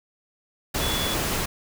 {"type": "tone in noise", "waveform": "sine", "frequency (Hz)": 3422, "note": "A7", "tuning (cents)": -49, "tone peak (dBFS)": -29, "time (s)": [0.81, 1.15], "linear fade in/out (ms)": 10, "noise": "pink", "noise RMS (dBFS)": -26, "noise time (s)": [0.74, 1.46], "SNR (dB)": -6, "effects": []}